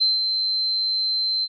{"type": "tone with ADSR envelope", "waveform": "sine", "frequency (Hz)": 4101, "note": "C8", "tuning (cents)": -36, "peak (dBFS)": -15, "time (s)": [0, 1.48], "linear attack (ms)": 19, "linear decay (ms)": 170, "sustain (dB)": -5, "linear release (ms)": 46, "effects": []}